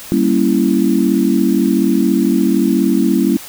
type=chord; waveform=sine; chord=G diminished seventh; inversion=none; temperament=equal with one note detuned; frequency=196 / 233.1 / 277.2 / 331.2 Hz; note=G3 / Bb3 / Db4 / Fb4; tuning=0 / 0 / 0 / +8 cents; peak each=-16 dBFS; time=0.12-3.37 s; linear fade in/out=0 ms; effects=white hiss -33 dBFS RMS until 3.48 s